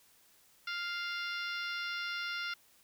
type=harmonic tone with a mistuned harmonic; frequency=698.5 Hz; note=F5; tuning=in tune; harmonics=2 / 3 / 4 / 5 / 6 / 7 / 8; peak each=-38 / -42 / -44 / -46 / -48 / -49 / -50 dBFS; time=0.67-2.54 s; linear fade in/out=5 ms; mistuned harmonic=8; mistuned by=-31 cents; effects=white hiss -65 dBFS RMS until 2.83 s